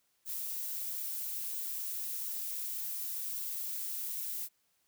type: noise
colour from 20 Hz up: violet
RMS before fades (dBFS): -38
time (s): 0.25-4.49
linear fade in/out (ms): 50
effects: white hiss -75 dBFS RMS until 4.87 s